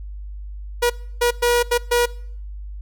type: tone bursts at uneven times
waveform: sawtooth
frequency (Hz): 481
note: B4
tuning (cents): -46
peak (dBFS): -11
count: 5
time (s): 0.82-0.9 / 1.21-1.31 / 1.42-1.63 / 1.71-1.78 / 1.91-2.06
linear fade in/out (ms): 10
effects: noise-tail reverb RT60 0.6 s tail -22 dB re dry + added 50 Hz sine -30 dBFS peak until 2.81 s